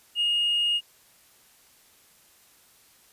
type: tone with hard clipping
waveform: triangle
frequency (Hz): 2856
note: F7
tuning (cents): +38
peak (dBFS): -21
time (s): 0.15-0.81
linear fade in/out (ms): 50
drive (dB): 2
effects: white hiss -58 dBFS RMS until 3.12 s + resampled to 32000 Hz